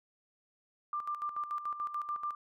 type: tone with tremolo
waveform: sine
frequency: 1188 Hz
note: D6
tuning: 20 cents sharp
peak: -32 dBFS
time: 0.93-2.35 s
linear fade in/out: 2 ms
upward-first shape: square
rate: 6.9 Hz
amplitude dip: 65%
effects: none